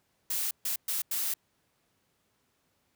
blue noise bursts at uneven times, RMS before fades -31 dBFS, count 4, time 0.3-0.51 / 0.65-0.76 / 0.88-1.02 / 1.11-1.34 s, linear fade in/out 5 ms, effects pink hiss -73 dBFS RMS until 2.95 s + high-pass 80 Hz 12 dB/octave

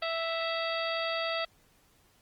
harmonic tone with a mistuned harmonic, 659.3 Hz, E5, in tune, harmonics 1 / 2 / 3 / 4 / 5 / 6 / 7, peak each -33 / -36 / -38 / -39 / -40 / -41 / -41 dBFS, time 0.02-1.45 s, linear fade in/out 5 ms, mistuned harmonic 6, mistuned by -84 cents, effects pink hiss -65 dBFS RMS until 2.21 s + Opus 24 kbps

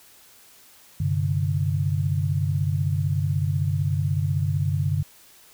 sine chord, G suspended fourth, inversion none, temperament equal with one note detuned, 96.09 / 130.81 / 146.83 Hz, G2 / C3 / D3, -34 / 0 / 0 cents, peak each -24 / -28 / -24 dBFS, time 1-5.03 s, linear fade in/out 5 ms, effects white hiss -52 dBFS RMS until 5.53 s

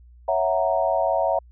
sine chord, F# dominant seventh, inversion second, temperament equal, 554.4 / 659.3 / 740 / 932.3 Hz, C#5 / E5 / F#5 / A#5, 0 / 0 / 0 / 0 cents, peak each -25 / -22 / -25 / -27 dBFS, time 0.28-1.39 s, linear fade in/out 5 ms, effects added 60 Hz sine -46 dBFS peak until 1.51 s

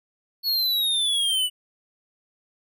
square exponential sweep, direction down, 4406 to 2939 Hz, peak -21 dBFS, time 0.43-1.5 s, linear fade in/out 50 ms, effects none

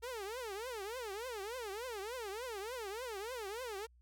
sawtooth tone with vibrato, 446.6 Hz, A4, 26 cents sharp, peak -37 dBFS, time 0.02-3.87 s, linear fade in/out 20 ms, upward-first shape triangle, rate 3.4 Hz, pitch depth 300 cents each way, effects added 60 Hz sine -62 dBFS peak until 4.01 s

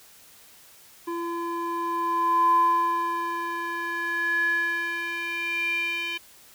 square tone with band-pass filter sweep, 340 Hz, F4, 46 cents flat, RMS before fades -26 dBFS, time 1.07-6.18 s, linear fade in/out 10 ms, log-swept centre 690 to 2700 Hz, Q 8.3, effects white hiss -52 dBFS RMS until 6.54 s

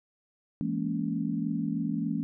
sine chord, A# half-diminished seventh, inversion second, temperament just, 167.82 / 209.8 / 233.1 / 279.7 Hz, E3 / G#3 / A#3 / C#4, +31 / +18 / 0 / +16 cents, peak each -33 dBFS, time 0.61-2.23 s, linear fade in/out 0 ms, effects none

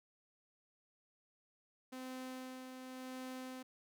sawtooth tone with tremolo, 257.6 Hz, C4, 27 cents flat, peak -40 dBFS, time 1.92-3.63 s, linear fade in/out 10 ms, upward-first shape sine, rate 0.92 Hz, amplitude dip 40%, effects none

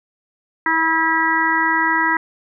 harmonic tone, 323.9 Hz, E4, 30 cents flat, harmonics 1 / 3 / 4 / 5 / 6, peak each -25 / -19 / -24 / -21 / -19 dBFS, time 0.66-2.17 s, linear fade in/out 2 ms, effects none

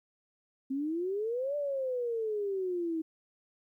sine exponential two-way sweep, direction up then down, 261.6 to 590 to 316.4 Hz, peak -30 dBFS, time 0.7-3.02 s, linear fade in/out 10 ms, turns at 1.56 s, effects 12-bit

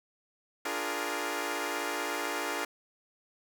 10% pulse chord, Bb dominant seventh, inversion first, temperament equal with one note detuned, 293.7 / 349.2 / 415.3 / 468.3 Hz, D4 / F4 / Ab4 / Bb4, 0 / 0 / 0 / +8 cents, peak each -29 dBFS, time 0.65-2.65 s, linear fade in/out 5 ms, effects none

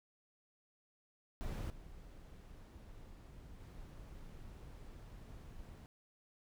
brown noise with level steps, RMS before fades -41 / -54 / -52 dBFS, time 1.41-5.86 s, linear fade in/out 0 ms, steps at 1.7 / 3.6 s, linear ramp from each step 2 ms, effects none

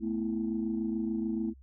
sine chord, A suspended second, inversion none, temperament equal, 220 / 246.9 / 329.6 Hz, A3 / B3 / E4, 0 / 0 / 0 cents, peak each -31 / -36 / -33 dBFS, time 0-1.54 s, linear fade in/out 50 ms, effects tanh soft clip ceiling -21 dBFS + added 66 Hz sine -51 dBFS peak until 1.62 s

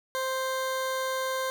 20% pulse tone, 523.3 Hz, C5, in tune, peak -23 dBFS, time 0.15-1.5 s, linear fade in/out 0 ms, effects none

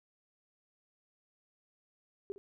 sine tone with echo, 396.6 Hz, G4, 20 cents sharp, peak -35 dBFS, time 2.3-2.32 s, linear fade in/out 0 ms, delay 60 ms, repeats 1, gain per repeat -13 dB, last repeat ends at 2.38 s, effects none

